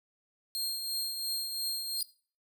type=tone with tremolo; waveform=sawtooth; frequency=4218 Hz; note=C8; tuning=13 cents sharp; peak=-27 dBFS; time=0.55-2.01 s; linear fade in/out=0 ms; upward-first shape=triangle; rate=2.9 Hz; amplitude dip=50%
type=tone with exponential growth; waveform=15% pulse; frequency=4838 Hz; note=D#8; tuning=49 cents flat; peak=-21 dBFS; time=1.94-2.03 s; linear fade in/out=5 ms; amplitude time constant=18 ms
effects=noise-tail reverb RT60 0.4 s tail -19 dB re dry